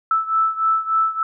sine beating tone pair, 1315 / 1318.4 Hz, E6 / E6, -5 / 0 cents, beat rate 3.4 Hz, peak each -18 / -21 dBFS, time 0.11-1.23 s, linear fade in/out 2 ms, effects none

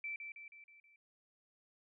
sine tone with echo, 2330 Hz, D7, 14 cents flat, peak -39 dBFS, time 0.04-0.16 s, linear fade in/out 2 ms, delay 160 ms, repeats 5, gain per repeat -5 dB, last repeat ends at 0.96 s, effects none

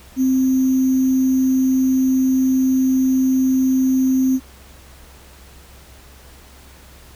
sine tone with sample-and-hold, 261.6 Hz, C4, in tune, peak -13 dBFS, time 0.16-4.4 s, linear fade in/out 50 ms, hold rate 6300 Hz, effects added 66 Hz sine -44 dBFS peak until 7.15 s + pink hiss -46 dBFS RMS until 7.15 s

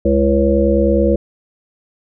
harmonic tone with a mistuned harmonic, 69.4 Hz, C#2, 3 cents sharp, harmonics 1 / 3 / 5 / 7 / 8, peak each -17 / -17 / -17 / -17 / -17 dBFS, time 0.05-1.16 s, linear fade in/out 5 ms, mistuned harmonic 5, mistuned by -54 cents, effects none

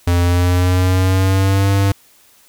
square tone with pitch glide, 87.31 to 98.57 Hz, F2 to G2, 0 to +10 cents, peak -12 dBFS, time 0.07-1.92 s, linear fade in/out 5 ms, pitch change +210 cents, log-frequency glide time 0.22-1.69 s, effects white hiss -50 dBFS RMS until 2.48 s

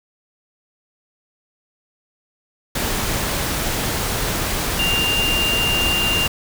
sine tone in noise, 2794 Hz, F7, in tune, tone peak -18 dBFS, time 4.79-6.27 s, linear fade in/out 5 ms, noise pink, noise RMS -22 dBFS, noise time 2.75-6.28 s, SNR +1 dB, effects none

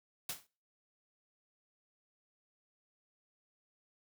white noise with exponential decay, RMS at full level -35 dBFS, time 0.29-0.47 s, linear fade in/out 5 ms, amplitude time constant 37 ms, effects noise-tail reverb RT60 0.4 s tail -25 dB re dry

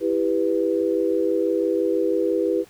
sine chord, E minor, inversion none, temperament just, 329.6 / 395.6 / 494.4 Hz, E4 / G4 / B4, 0 / +16 / +2 cents, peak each -23 dBFS, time 0-2.65 s, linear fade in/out 50 ms, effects pink hiss -52 dBFS RMS until 2.69 s

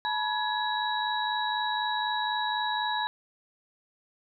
sine tone cluster, 864 / 968 / 1679 / 3888 Hz, A5 / B5 / G#6 / B7, -32 / -35 / +18 / -28 cents, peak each -31 / -32 / -33 / -33 dBFS, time 0.05-3.07 s, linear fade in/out 0 ms, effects none

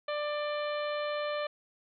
harmonic tone with a mistuned harmonic, 592 Hz, D5, 14 cents sharp, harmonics 1 / 2 / 3 / 4 / 5 / 6 / 7, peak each -32 / -38 / -42 / -44 / -46 / -48 / -49 dBFS, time 0.08-1.47 s, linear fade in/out 5 ms, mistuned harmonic 5, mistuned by +21 cents, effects none

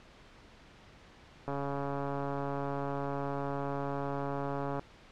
click train, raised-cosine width 1 ms, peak -22 dBFS, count 465, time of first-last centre 1.48-4.794 s, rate 140 Hz, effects pink hiss -56 dBFS RMS until 5.11 s + low-pass 4000 Hz 12 dB/octave

